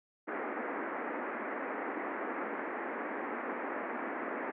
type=band-pass noise; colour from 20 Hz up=pink; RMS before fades=-38 dBFS; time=0.27-4.52 s; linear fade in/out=20 ms; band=240 to 2100 Hz; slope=48 dB/octave; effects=none